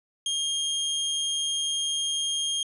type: tone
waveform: sawtooth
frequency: 3226 Hz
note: G7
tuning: 49 cents sharp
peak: -22 dBFS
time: 0.26-2.63 s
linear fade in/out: 2 ms
effects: resampled to 24000 Hz